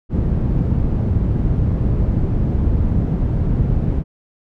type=low-pass noise; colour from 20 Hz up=white; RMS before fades=-17 dBFS; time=0.09-4.04 s; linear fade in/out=50 ms; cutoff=130 Hz; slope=12 dB/octave; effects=none